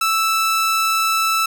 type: tone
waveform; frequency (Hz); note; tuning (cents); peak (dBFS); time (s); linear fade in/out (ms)
sawtooth; 1318.5; E6; 0; -12; 0.01-1.46; 5
effects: none